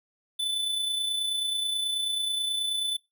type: tone with amplitude modulation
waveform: square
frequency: 3502 Hz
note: A7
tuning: 9 cents flat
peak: -25 dBFS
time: 0.39-2.97 s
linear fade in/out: 10 ms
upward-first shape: sine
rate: 29.3 Hz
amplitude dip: 40%
effects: noise-tail reverb RT60 0.2 s tail -22 dB re dry